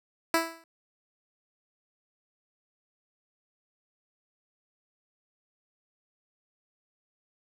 10% pulse tone with exponential decay, 329.6 Hz, E4, in tune, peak -11 dBFS, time 0.34-0.64 s, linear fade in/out 1 ms, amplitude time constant 65 ms, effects none

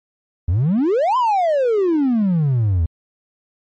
triangle exponential two-way sweep, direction up then down, 77.78 to 1046.5 to 77.78 Hz, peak -11 dBFS, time 0.48-2.86 s, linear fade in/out 5 ms, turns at 1.17 s, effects tanh soft clip ceiling -8 dBFS + MP3 32 kbps

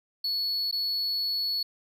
triangle tone with dropouts, 4400 Hz, C#8, 14 cents flat, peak -25 dBFS, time 0.24-1.63 s, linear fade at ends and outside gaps 5 ms, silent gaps 0.713-0.725 s, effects none

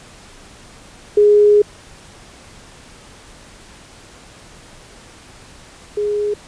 sine tone pair in turn, 415.3 / 415.3 Hz, G#4 / G#4, 0 / 0 cents, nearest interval unison, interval 0 cents, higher neither, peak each -7 / -16 dBFS, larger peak first, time 1.17-1.62 / 5.97-6.34 s, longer first, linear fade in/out 5 ms, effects pink hiss -42 dBFS RMS until 6.47 s + resampled to 22050 Hz

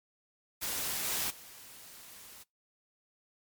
white noise with level steps, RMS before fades -35 / -33 / -51 dBFS, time 0.61-2.44 s, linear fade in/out 20 ms, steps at 1.04 / 1.3 s, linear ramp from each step 5 ms, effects noise-tail reverb RT60 0.2 s tail -25 dB re dry + MP3 96 kbps

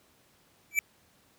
square tone with exponential growth, 2318 Hz, D7, 23 cents flat, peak -19 dBFS, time 0.71-0.79 s, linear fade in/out 1 ms, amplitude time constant 16 ms, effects pink hiss -64 dBFS RMS until 1.38 s + high-pass 80 Hz 12 dB/octave

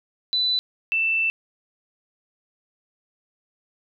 sine tone pair in turn, 3989 / 2662 Hz, B7 / E7, +17 / +16 cents, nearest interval perfect fifth, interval 701 cents, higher first, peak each -19 dBFS, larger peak neither, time 0.33-0.59 / 0.92-1.3 s, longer second, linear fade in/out 0 ms, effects none

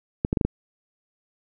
clicks, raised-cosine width 3 ms, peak -8 dBFS, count 5, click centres 0.249 / 0.329 / 0.372 / 0.412 / 0.45 s, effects none

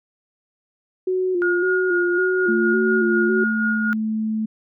sine tone with vibrato, 361.2 Hz, F#4, 42 cents flat, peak -18 dBFS, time 1.07-3.44 s, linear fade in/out 5 ms, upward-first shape square, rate 1.8 Hz, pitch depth 46 cents each way
sine tone with tremolo, 1432 Hz, F6, 43 cents sharp, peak -19 dBFS, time 1.42-3.93 s, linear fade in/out 0 ms, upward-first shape sine, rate 4.1 Hz, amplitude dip 40%
sine tone with pitch glide, 223.9 to 218.3 Hz, A3 to A3, +30 to -13 cents, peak -20 dBFS, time 2.48-4.46 s, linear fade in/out 10 ms, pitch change -43 cents, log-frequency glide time 2.83-3.83 s
effects none

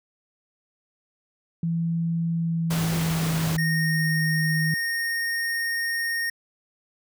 sine tone with pitch glide, 166.9 to 157.53 Hz, E3 to D#3, +22 to +22 cents, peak -22 dBFS, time 1.63-4.74 s, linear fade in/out 2 ms, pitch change -100 cents, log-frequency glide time 2.34-4.24 s
pink noise, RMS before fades -30 dBFS, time 2.7-3.57 s, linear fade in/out 10 ms
square tone, 1849 Hz, A#6, 15 cents flat, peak -25 dBFS, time 3.58-6.3 s, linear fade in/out 5 ms
effects high-pass 60 Hz 12 dB/octave

